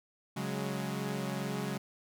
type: chord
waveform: sawtooth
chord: C# suspended fourth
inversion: none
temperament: equal with one note detuned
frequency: 139.15 / 185 / 207.7 Hz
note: C#3 / F#3 / G#3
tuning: +7 / 0 / 0 cents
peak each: -34 dBFS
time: 0.36-1.78 s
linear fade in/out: 10 ms
effects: none